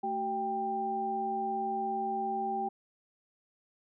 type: tone cluster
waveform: sine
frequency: 220.7 / 379.4 / 790 Hz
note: A3 / F#4 / G5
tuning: +5 / +43 / +13 cents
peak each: -40 / -38 / -31 dBFS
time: 0.03-2.69 s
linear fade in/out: 10 ms
effects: none